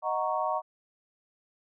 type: chord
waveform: sine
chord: D# minor seventh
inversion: none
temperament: equal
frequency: 622.3 / 740 / 932.3 / 1108.7 Hz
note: D#5 / F#5 / A#5 / C#6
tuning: 0 / 0 / 0 / 0 cents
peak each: -32 dBFS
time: 0.02-0.62 s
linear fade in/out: 50 ms
effects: none